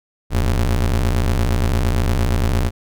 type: ring-modulated tone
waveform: 40% pulse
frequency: 61.3 Hz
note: B1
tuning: 12 cents flat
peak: -11 dBFS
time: 0.3-2.71 s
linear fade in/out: 50 ms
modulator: 26.3 Hz
effects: none